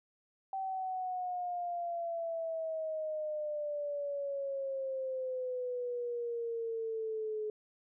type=exponential sweep; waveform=sine; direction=down; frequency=773 to 425.3 Hz; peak=-34 dBFS; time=0.53-7.5 s; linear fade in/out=2 ms; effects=none